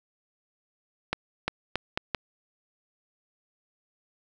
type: accelerating click train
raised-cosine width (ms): 0.3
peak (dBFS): -10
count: 5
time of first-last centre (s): 1.13-2.147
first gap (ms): 350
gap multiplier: 0.79
effects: none